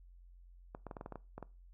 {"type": "clicks", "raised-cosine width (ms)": 1, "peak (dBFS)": -30, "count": 10, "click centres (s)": [0.749, 0.867, 0.912, 0.968, 1.011, 1.061, 1.123, 1.157, 1.38, 1.427], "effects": ["noise-tail reverb RT60 0.3 s tail -21 dB re dry", "added 44 Hz sine -55 dBFS peak until 1.73 s"]}